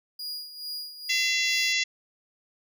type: tone with tremolo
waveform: 45% pulse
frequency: 4875 Hz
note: D#8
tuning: 36 cents flat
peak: -31 dBFS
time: 0.19-1.73 s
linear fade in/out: 5 ms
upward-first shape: sine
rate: 2.3 Hz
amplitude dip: 70%
type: harmonic tone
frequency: 679 Hz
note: F5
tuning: 49 cents flat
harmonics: 3 / 4 / 5 / 6 / 7 / 8 / 9 / 10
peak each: -27 / -29 / -31 / -33 / -34 / -35 / -36 / -37 dBFS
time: 1.09-1.84 s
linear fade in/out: 10 ms
effects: none